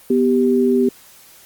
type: tone pair together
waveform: sine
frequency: 246.9 / 391.9 Hz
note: B3 / G4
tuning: 0 / 0 cents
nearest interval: minor sixth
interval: 800 cents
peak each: -15 dBFS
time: 0.1-0.89 s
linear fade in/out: 5 ms
effects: white hiss -46 dBFS RMS until 1.45 s + Opus 32 kbps